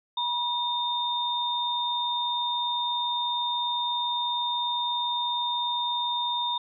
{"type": "tone pair together", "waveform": "sine", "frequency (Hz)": [967, 3643], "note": ["B5", "A#7"], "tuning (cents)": [-37, -41], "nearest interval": "octave + major seventh", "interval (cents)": 2296, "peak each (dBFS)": -28, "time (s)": [0.17, 6.58], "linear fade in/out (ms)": 5, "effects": []}